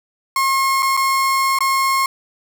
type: tone with dropouts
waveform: 35% pulse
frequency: 1077 Hz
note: C6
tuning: 50 cents sharp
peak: -13 dBFS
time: 0.36-2.06 s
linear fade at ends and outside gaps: 2 ms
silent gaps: 0.824-0.828 / 0.968-0.973 / 1.588-1.606 s
effects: none